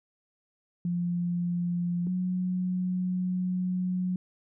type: tone pair in turn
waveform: sine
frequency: 174.61 / 182.51 Hz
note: F3 / F#3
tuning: 0 / -23 cents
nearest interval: minor second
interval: 77 cents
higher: second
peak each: -26 dBFS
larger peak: neither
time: 0.85-2.07 / 2.07-4.16 s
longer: second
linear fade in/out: 2 ms
effects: none